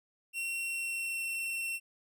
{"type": "tone with pitch glide", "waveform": "45% pulse", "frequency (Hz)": [2728, 2709], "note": ["F7", "E7"], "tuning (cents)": [-41, 47], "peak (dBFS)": -33, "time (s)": [0.33, 1.8], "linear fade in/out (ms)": 50, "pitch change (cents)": -12, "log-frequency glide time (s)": [0.64, 1.22], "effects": []}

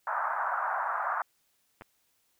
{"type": "band-pass noise", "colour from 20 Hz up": "white", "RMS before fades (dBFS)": -31, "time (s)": [0.07, 1.22], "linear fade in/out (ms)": 2, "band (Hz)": [680, 1500], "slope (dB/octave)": 48}
{"type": "clicks", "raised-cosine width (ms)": 0.5, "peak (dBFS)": -30, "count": 2, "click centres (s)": [1.811, 1.82]}
{"effects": ["white hiss -72 dBFS RMS until 2.39 s"]}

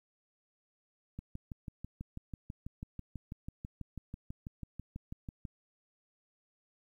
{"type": "click train", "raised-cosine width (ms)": 5, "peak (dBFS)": -29, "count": 27, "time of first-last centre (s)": [1.19, 5.452], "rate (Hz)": 6.1, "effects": ["11-bit"]}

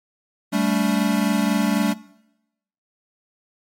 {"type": "chord", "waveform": "square", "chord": "G suspended second", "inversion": "none", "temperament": "equal with one note detuned", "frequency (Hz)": [196, 220, 286.3], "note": ["G3", "A3", "D4"], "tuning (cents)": [0, 0, -44], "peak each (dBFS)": [-23, -23, -24], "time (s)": [0.52, 1.94], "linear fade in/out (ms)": 20, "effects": ["noise-tail reverb RT60 0.9 s tail -21 dB re dry", "MP3 64 kbps"]}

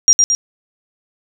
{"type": "tone with echo", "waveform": "sine", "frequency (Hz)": 5700, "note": "F8", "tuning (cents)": 34, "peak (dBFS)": -4, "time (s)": [0.08, 0.13], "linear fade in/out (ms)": 0, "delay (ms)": 110, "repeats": 2, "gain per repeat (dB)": -4, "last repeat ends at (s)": 0.35, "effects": []}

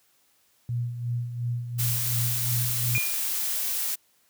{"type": "tone with tremolo", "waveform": "sine", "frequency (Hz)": 120, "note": "B2", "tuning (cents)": -49, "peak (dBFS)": -24, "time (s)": [0.69, 2.98], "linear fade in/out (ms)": 0, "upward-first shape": "sine", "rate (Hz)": 2.8, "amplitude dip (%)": 60}
{"type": "noise", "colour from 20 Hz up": "blue", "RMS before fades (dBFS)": -28, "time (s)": [1.78, 3.96], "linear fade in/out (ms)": 20}
{"type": "tone with exponential decay", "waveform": "triangle", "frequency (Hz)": 2423, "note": "D#7", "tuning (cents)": -47, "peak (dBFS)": -20, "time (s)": [2.95, 3.27], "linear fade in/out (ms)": 0, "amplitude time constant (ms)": 68}
{"effects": ["white hiss -65 dBFS RMS until 4.29 s", "high-pass 60 Hz 12 dB/octave"]}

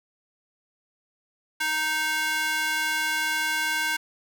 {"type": "tone with high-pass filter", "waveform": "square", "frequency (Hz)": 311.1, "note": "D#4", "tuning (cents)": 0, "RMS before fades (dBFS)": -26, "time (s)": [1.6, 3.97], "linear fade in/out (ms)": 10, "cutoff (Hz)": 1500, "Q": 1.8, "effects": []}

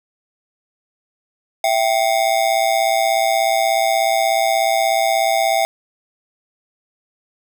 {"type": "ring-modulated tone", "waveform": "square", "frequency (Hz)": 722, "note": "F#5", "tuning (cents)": -43, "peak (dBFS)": -12, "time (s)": [1.64, 5.65], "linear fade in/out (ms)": 0, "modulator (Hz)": 58.3, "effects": []}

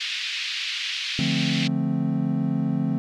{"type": "band-pass noise", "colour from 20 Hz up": "pink", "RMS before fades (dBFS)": -29, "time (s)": [0, 1.68], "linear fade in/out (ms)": 10, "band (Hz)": [2300, 4400], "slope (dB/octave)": 24}
{"type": "chord", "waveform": "triangle", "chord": "D minor seventh", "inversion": "none", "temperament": "equal", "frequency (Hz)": [146.83, 174.61, 220, 261.6], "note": ["D3", "F3", "A3", "C4"], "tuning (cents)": [0, 0, 0, 0], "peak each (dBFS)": -25, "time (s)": [1.19, 2.98], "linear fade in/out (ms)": 0}
{"effects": []}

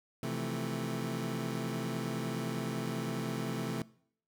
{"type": "chord", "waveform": "25% pulse", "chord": "F major seventh", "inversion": "second", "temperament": "equal", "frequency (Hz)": [130.81, 164.81, 174.61, 220], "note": ["C3", "E3", "F3", "A3"], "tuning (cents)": [0, 0, 0, 0], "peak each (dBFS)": [-34, -37, -40, -35], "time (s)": [0.23, 3.82], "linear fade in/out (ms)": 2, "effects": ["noise-tail reverb RT60 0.6 s tail -21 dB re dry"]}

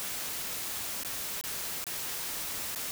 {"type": "noise with dropouts", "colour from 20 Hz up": "white", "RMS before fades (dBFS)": -36, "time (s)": [0, 2.91], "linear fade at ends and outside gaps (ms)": 0, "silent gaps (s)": [[1.034, 1.048], [1.412, 1.439], [1.841, 1.867], [2.749, 2.759]], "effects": []}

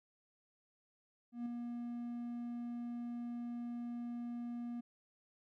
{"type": "tone with ADSR envelope", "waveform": "triangle", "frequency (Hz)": 238.7, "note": "A#3", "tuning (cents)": 41, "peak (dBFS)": -34, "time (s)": [1.32, 4.81], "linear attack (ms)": 140, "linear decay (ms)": 4, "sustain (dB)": -4, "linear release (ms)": 11, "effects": []}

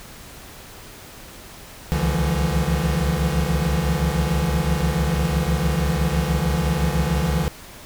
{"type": "tone cluster", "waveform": "square", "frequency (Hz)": [65.8, 71.9, 146.4, 163.5, 171], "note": ["C2", "D2", "D3", "E3", "F3"], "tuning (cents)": [10, -36, -5, -14, -36], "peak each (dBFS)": -26, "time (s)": [1.92, 7.48], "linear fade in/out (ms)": 0, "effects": ["pink hiss -41 dBFS RMS until 7.85 s"]}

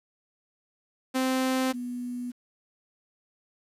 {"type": "tone pair in turn", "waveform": ["sawtooth", "sine"], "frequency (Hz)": [260, 245.4], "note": ["C4", "B3"], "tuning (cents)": [-11, -11], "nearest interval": "minor second", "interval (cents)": 100, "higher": "first", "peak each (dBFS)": [-20, -31], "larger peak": "first", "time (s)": [[1.14, 1.73], [1.73, 2.32]], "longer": "neither", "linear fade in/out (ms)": 20, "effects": ["resampled to 32000 Hz", "9-bit"]}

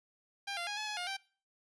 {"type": "tone with pitch steps", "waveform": "10% pulse", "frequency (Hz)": [798, 693, 825, 854, 842, 712, 781], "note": ["G5", "F5", "G#5", "G#5", "G#5", "F5", "G5"], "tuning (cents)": [31, -14, -12, 48, 24, 33, -7], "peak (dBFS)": -28, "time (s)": [0.47, 1.17], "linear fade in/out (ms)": 10, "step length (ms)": 100, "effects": ["noise-tail reverb RT60 0.4 s tail -22 dB re dry", "resampled to 22050 Hz"]}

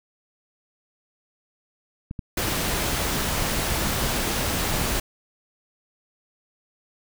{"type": "clicks", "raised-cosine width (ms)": 5, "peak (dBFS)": -19, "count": 11, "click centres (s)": [2.111, 2.192, 2.523, 2.933, 3.221, 3.423, 3.519, 3.721, 3.874, 4.038, 4.555]}
{"type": "noise", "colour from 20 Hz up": "pink", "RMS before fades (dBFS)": -25, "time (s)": [2.37, 5], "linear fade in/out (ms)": 5}
{"effects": []}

